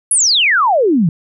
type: exponential sweep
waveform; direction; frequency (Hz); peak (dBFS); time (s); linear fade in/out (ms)
sine; down; 11030 to 150.3; -9; 0.11-1.09; 2
effects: none